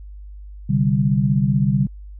sine chord, C suspended second, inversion none, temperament equal, 130.81 / 146.83 / 196 Hz, C3 / D3 / G3, 0 / 0 / 0 cents, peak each -19 dBFS, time 0.69-1.87 s, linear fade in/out 10 ms, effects added 50 Hz sine -34 dBFS peak until 2.19 s

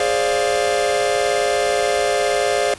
45% pulse chord, D half-diminished seventh, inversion second, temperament equal with one note detuned, 415.3 / 528.1 / 587.3 / 698.5 Hz, Ab4 / C5 / D5 / F5, 0 / +16 / 0 / 0 cents, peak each -22 dBFS, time 0-2.74 s, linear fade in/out 2 ms, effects pink hiss -39 dBFS RMS until 2.78 s + resampled to 24000 Hz

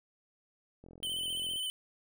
click train, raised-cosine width 2 ms, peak -39 dBFS, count 32, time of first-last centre 0.84-1.559 s, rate 43.1 Hz
square tone with vibrato, 3054 Hz, G7, 46 cents flat, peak -34 dBFS, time 1.03-1.7 s, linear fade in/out 0 ms, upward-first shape square, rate 15 Hz, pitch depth 31 cents each way
effects none

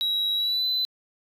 sine tone with pitch glide, 3867 to 4017 Hz, B7 to B7, -37 to +29 cents, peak -20 dBFS, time 0.01-0.85 s, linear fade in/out 0 ms, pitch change +66 cents, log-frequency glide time 0.35-0.66 s, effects tanh soft clip ceiling -21 dBFS

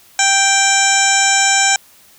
harmonic tone with a mistuned harmonic, 784 Hz, G5, in tune, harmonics 1 / 2 / 3 / 4 / 5 / 7 / 8 / 9 / 10, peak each -17 / -17 / -19 / -23 / -23 / -21 / -23 / -17 / -20 dBFS, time 0.19-1.76 s, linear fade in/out 2 ms, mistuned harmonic 10, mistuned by -21 cents, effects white hiss -47 dBFS RMS until 2.18 s

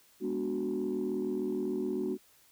sine chord, G# half-diminished seventh, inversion none, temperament equal, 207.7 / 246.9 / 293.7 / 370 Hz, G#3 / B3 / D4 / F#4, 0 / 0 / 0 / 0 cents, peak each -37 / -36 / -36 / -32 dBFS, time 0.2-2.18 s, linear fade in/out 50 ms, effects tanh soft clip ceiling -24 dBFS + white hiss -63 dBFS RMS until 2.51 s

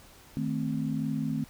sine chord, A diminished, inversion second, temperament equal, 155.56 / 220 / 261.6 Hz, Eb3 / A3 / C4, 0 / 0 / 0 cents, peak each -32 dBFS, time 0.37-1.44 s, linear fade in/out 0 ms, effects pink hiss -54 dBFS RMS until 1.49 s

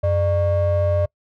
triangle ring-modulated tone, 254.6 Hz, C4, 47 cents flat, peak -11 dBFS, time 0.03-1.06 s, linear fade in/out 10 ms, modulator 346 Hz, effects noise-tail reverb RT60 0.1 s tail -25 dB re dry

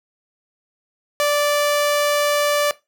sawtooth tone, 585 Hz, D5, 7 cents flat, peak -12 dBFS, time 1.2-2.71 s, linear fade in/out 0 ms, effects noise-tail reverb RT60 0.2 s tail -18 dB re dry

